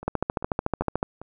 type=two click trains; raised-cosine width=1 ms; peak=-24 / -9 dBFS; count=4 / 14; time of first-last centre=0.03-1.216 / 0.08-1.029 s; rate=2.53 / 13.7 Hz; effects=none